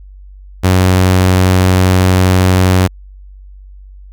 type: tone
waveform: sawtooth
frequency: 92.5 Hz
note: F#2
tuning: in tune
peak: -3 dBFS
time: 0.63-2.88 s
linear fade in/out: 20 ms
effects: added 48 Hz sine -32 dBFS peak until 4.12 s